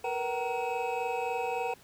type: tone cluster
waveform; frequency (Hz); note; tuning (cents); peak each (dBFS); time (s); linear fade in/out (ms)
triangle; 461.6 / 485.1 / 761 / 936 / 2568; A#4 / B4 / F#5 / A#5 / E7; -17 / -31 / +48 / +7 / -46; -36 / -33 / -32 / -35 / -38; 0.04-1.74; 5
effects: pink hiss -57 dBFS RMS until 1.83 s + high-pass 60 Hz 12 dB/octave